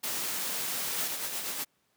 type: noise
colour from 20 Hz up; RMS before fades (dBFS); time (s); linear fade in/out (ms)
white; -33; 0.03-1.08; 10
type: noise with tremolo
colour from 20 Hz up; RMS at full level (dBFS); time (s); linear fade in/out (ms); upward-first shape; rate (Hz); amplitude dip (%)
white; -33; 0.97-1.65; 20; triangle; 8.2; 45
effects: pink hiss -72 dBFS RMS until 1.96 s + high-pass 150 Hz 12 dB/octave